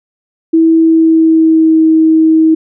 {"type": "tone with pitch glide", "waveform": "sine", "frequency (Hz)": [325.5, 319], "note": ["E4", "D#4"], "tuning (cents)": [-22, 43], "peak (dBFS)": -4, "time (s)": [0.53, 2.55], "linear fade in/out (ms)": 10, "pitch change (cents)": -35, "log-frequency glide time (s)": [0.77, 1.83], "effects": []}